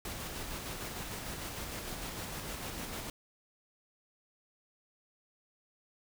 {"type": "noise with tremolo", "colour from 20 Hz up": "pink", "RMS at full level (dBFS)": -40, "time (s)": [0.05, 3.1], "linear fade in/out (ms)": 2, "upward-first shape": "square", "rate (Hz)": 6.6, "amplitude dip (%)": 25, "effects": []}